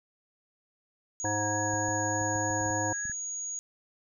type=tone; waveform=sine; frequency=6700 Hz; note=G#8; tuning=14 cents sharp; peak=-33 dBFS; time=1.2-3.59 s; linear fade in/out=0 ms
type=harmonic tone; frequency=104.9 Hz; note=G#2; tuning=18 cents sharp; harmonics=1 / 3 / 5 / 7 / 9; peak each=-35 / -35 / -35 / -35 / -35 dBFS; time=1.24-2.93 s; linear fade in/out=5 ms
type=tone with vibrato; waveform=sine; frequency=1661.2 Hz; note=G#6; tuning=in tune; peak=-35 dBFS; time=1.25-3.12 s; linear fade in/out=2 ms; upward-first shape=sine; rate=3.4 Hz; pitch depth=13 cents each way
type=clicks; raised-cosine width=5 ms; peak=-33 dBFS; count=10; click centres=1.738 / 1.885 / 2.215 / 2.358 / 2.507 / 2.612 / 2.661 / 2.705 / 3.054 / 3.097 s
effects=none